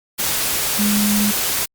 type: tone in noise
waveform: sine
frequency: 207.1 Hz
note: G#3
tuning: 5 cents flat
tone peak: -16 dBFS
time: 0.78-1.32 s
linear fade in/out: 20 ms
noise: white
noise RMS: -20 dBFS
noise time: 0.18-1.66 s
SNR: +1 dB
effects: Opus 48 kbps